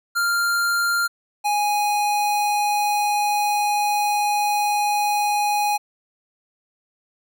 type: tone pair in turn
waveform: square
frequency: 1394 / 828.9 Hz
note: F6 / G#5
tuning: -4 / -4 cents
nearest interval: major sixth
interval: 900 cents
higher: first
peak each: -19 dBFS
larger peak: neither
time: 0.15-1.08 / 1.44-5.78 s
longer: second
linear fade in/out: 20 ms
effects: none